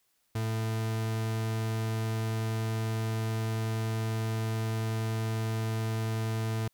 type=tone; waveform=40% pulse; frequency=111.2 Hz; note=A2; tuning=19 cents sharp; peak=-28 dBFS; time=0.35-6.68 s; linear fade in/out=5 ms; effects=white hiss -73 dBFS RMS until 6.73 s